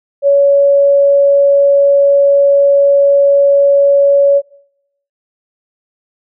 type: tone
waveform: sine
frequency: 562 Hz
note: C#5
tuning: 24 cents sharp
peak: -5 dBFS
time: 0.22-4.42 s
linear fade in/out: 50 ms
effects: noise-tail reverb RT60 0.7 s tail -19 dB re dry